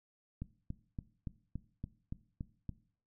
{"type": "click train", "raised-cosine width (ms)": 5, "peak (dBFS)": -27, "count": 9, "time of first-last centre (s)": [0.42, 2.693], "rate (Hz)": 3.52, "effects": ["noise-tail reverb RT60 0.5 s tail -18 dB re dry"]}